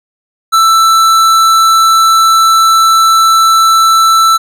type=tone with hard clipping; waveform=sine; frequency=1327 Hz; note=E6; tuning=11 cents sharp; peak=-6 dBFS; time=0.52-4.38 s; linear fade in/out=20 ms; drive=15 dB; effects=none